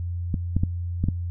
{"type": "clicks", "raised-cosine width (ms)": 5, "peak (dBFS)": -10, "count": 5, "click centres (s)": [0.342, 0.566, 0.635, 1.04, 1.086], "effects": ["noise-tail reverb RT60 0.3 s tail -26 dB re dry", "added 87 Hz sine -26 dBFS peak until 1.3 s"]}